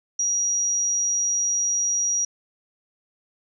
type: tone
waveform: sine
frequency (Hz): 5750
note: F8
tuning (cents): +50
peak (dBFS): -20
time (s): 0.19-2.25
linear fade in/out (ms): 5
effects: none